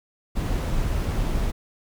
brown noise, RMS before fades -24 dBFS, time 0.35-1.52 s, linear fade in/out 20 ms, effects none

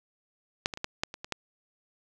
clicks, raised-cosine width 0.2 ms, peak -8 / -18 / -22 / -13 / -10 / -22 / -21 / -13 dBFS, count 8, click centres 0.659 / 0.738 / 0.774 / 0.844 / 1.035 / 1.141 / 1.245 / 1.323 s, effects none

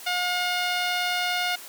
10% pulse tone with notch filter, 717 Hz, F5, 45 cents sharp, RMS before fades -26 dBFS, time 0.06-1.56 s, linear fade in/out 10 ms, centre 12000 Hz, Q 0.6, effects white hiss -42 dBFS RMS until 1.68 s + high-pass 300 Hz 12 dB/octave

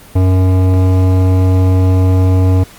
sine tone with hard clipping, 92.9 Hz, F#2, 7 cents sharp, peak -9 dBFS, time 0.15-2.64 s, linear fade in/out 10 ms, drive 15 dB, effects pink hiss -38 dBFS RMS until 2.78 s + Opus 32 kbps

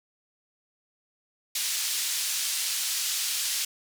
pink band-pass noise, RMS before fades -29 dBFS, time 1.55-3.65 s, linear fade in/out 5 ms, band 3800 to 12000 Hz, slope 12 dB/octave, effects none

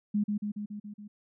sine tone with echo, 207.7 Hz, G#3, in tune, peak -24 dBFS, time 0.14-0.24 s, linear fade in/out 10 ms, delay 140 ms, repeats 6, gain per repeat -3 dB, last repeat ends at 1.08 s, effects none

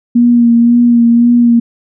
sine tone with vibrato, 236.9 Hz, A#3, 28 cents sharp, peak -4 dBFS, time 0.15-1.6 s, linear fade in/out 10 ms, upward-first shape sine, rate 1.9 Hz, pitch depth 25 cents each way, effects none

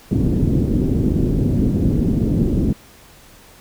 white low-pass noise, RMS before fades -17 dBFS, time 0.11-2.73 s, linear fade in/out 2 ms, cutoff 300 Hz, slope 24 dB/octave, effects pink hiss -46 dBFS RMS until 3.6 s

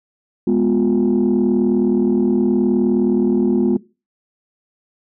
sine chord, F diminished, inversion first, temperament equal with one note detuned, 207.7 / 246.9 / 355.7 Hz, Ab3 / Cb4 / F4, 0 / 0 / +32 cents, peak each -16 dBFS, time 0.47-3.77 s, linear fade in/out 5 ms, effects noise-tail reverb RT60 0.3 s tail -20 dB re dry + tanh soft clip ceiling -8 dBFS

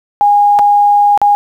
sine tone with dropouts, 820 Hz, G#5, 22 cents flat, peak -5 dBFS, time 0.21-1.35 s, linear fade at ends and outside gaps 0 ms, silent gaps 0.589-0.593 / 1.176-1.216 s, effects 7-bit

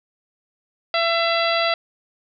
harmonic tone with a mistuned harmonic, 672 Hz, E5, 33 cents sharp, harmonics 1 / 2 / 3 / 4 / 5 / 6 / 7, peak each -21 / -24 / -26 / -27 / -28 / -29 / -29 dBFS, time 0.94-1.74 s, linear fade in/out 2 ms, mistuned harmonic 6, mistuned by -28 cents, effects none

